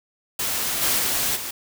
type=noise with level steps; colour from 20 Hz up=white; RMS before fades=-25 / -21 / -23 / -31 dBFS; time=0.39-1.51 s; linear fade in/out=5 ms; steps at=0.81 / 0.98 / 1.35 s; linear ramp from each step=20 ms; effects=none